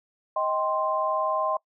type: chord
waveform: sine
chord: C minor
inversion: first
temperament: just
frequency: 627.9 / 784.9 / 1046.5 Hz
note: Eb5 / G5 / C6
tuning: +16 / +2 / 0 cents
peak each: -27 / -31 / -26 dBFS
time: 0.36-1.57 s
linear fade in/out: 5 ms
effects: noise-tail reverb RT60 0.1 s tail -23 dB re dry